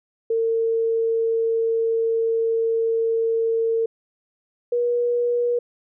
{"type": "tone pair in turn", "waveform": "sine", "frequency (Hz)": [454.2, 481.2], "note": ["A#4", "B4"], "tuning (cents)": [-45, -45], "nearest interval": "minor second", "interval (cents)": 100, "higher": "second", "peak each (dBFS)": -18, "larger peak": "neither", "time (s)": [[0.3, 3.86], [4.72, 5.59]], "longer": "first", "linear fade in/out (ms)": 5, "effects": []}